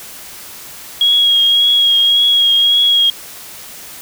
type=tone with vibrato; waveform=sine; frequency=3295 Hz; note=G#7; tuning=14 cents flat; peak=-8 dBFS; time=1.01-3.1 s; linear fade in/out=2 ms; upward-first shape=triangle; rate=1.8 Hz; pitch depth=26 cents each way; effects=white hiss -33 dBFS RMS until 4.01 s